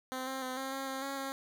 10% pulse tone with pitch steps, 258.6 / 264.7 / 256.7 / 266.7 / 269.7 / 266.4 / 274.6 / 270.7 Hz, C4 / C4 / C4 / C4 / C#4 / C4 / C#4 / C#4, -20 / +20 / -33 / +33 / -47 / +31 / -16 / -41 cents, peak -28 dBFS, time 0.12-1.32 s, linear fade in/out 0 ms, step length 150 ms, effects none

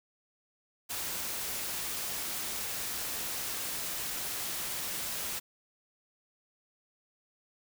white noise, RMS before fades -36 dBFS, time 0.89-5.4 s, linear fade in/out 20 ms, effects none

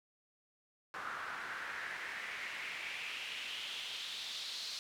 pink noise with band-pass filter sweep, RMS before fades -43 dBFS, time 0.94-4.79 s, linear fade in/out 0 ms, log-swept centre 1300 to 4300 Hz, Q 3.3, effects none

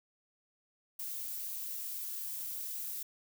violet noise, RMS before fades -40 dBFS, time 0.99-3.03 s, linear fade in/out 5 ms, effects none

